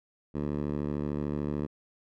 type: tone with band-pass filter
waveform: 10% pulse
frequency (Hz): 73.42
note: D2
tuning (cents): 0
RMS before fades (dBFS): -32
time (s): 0.34-1.67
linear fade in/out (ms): 20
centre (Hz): 240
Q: 0.65
effects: none